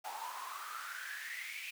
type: noise with high-pass filter sweep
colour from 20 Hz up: pink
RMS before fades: -44 dBFS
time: 0.04-1.71 s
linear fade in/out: 10 ms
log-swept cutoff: 800 to 2500 Hz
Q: 8.9
effects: none